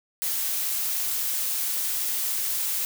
blue noise, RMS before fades -27 dBFS, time 0.22-2.85 s, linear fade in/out 0 ms, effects none

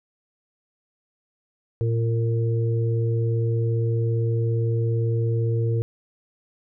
harmonic tone, 114.7 Hz, A#2, 28 cents flat, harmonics 1 / 3 / 4, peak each -20 / -33 / -29 dBFS, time 1.81-5.82 s, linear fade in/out 0 ms, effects none

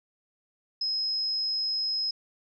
sine tone, 5120 Hz, D#8, 49 cents sharp, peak -26 dBFS, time 0.81-2.11 s, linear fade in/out 5 ms, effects none

